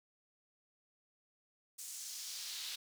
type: noise with high-pass filter sweep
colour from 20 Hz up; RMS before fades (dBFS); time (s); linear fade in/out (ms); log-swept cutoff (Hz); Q
brown; -45; 1.78-2.76; 10; 7700 to 3600; 1.7
effects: none